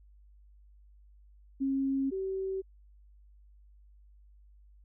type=tone pair in turn; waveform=sine; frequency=270.7 / 382.8 Hz; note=C#4 / G4; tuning=-41 / -41 cents; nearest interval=tritone; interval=600 cents; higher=second; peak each=-27 / -31 dBFS; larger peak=first; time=1.6-2.11 / 2.11-2.62 s; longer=neither; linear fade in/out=20 ms; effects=added 50 Hz sine -55 dBFS peak until 4.84 s